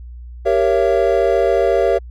triangle chord, G diminished seventh, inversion none, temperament equal with one note detuned, 392 / 466.2 / 554.4 / 673.9 Hz, G4 / Bb4 / Db5 / Fb5, 0 / 0 / 0 / +38 cents, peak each -16 dBFS, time 0.45-1.99 s, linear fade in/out 20 ms, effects added 60 Hz sine -31 dBFS peak until 2.1 s

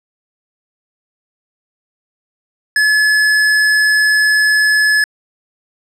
square tone, 1712 Hz, A6, 48 cents flat, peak -10 dBFS, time 2.76-5.04 s, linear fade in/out 2 ms, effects low-pass 9000 Hz 12 dB/octave

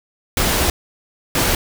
pink noise bursts at uneven times, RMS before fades -17 dBFS, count 2, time 0.37-0.7 / 1.35-1.55 s, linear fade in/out 2 ms, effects none

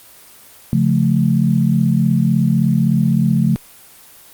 sine chord, Db augmented, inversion none, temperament equal with one note detuned, 138.59 / 174.61 / 218 Hz, Db3 / F3 / A3, 0 / 0 / -16 cents, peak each -16 dBFS, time 0.73-3.56 s, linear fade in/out 0 ms, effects white hiss -43 dBFS RMS until 4.33 s + Opus 24 kbps

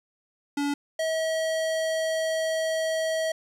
square tone pair in turn, 285.9 / 641.8 Hz, D4 / E5, -46 / -46 cents, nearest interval octave + major second, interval 1400 cents, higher second, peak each -25 dBFS, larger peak neither, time 0.57-0.74 / 0.99-3.32 s, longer second, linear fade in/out 5 ms, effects low-pass 10000 Hz 12 dB/octave + 9-bit

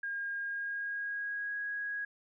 sine tone with pitch glide, 1619 to 1654 Hz, G#6 to G#6, -45 to -8 cents, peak -34 dBFS, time 0.03-2.05 s, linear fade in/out 5 ms, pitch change +37 cents, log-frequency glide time 0.4-1.55 s, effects none

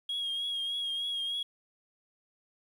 sine tone with vibrato, 3280 Hz, G#7, 22 cents flat, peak -29 dBFS, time 0.09-1.43 s, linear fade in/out 5 ms, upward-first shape triangle, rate 3.3 Hz, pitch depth 40 cents each way, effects tanh soft clip ceiling -29 dBFS + 10-bit

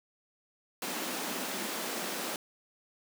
pink high-pass noise, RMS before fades -36 dBFS, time 0.82-2.36 s, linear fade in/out 2 ms, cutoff 190 Hz, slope 48 dB/octave, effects none

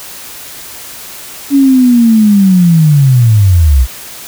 sine linear sweep, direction down, 283.1 to 58.27 Hz, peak -3 dBFS, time 1.5-3.87 s, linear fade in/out 50 ms, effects white hiss -28 dBFS RMS until 4.27 s

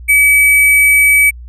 sine tone with sample-and-hold, 2282 Hz, C#7, 50 cents sharp, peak -5 dBFS, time 0.08-1.31 s, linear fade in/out 20 ms, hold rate 11025 Hz, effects added 60 Hz sine -28 dBFS peak until 1.48 s + resampled to 32000 Hz

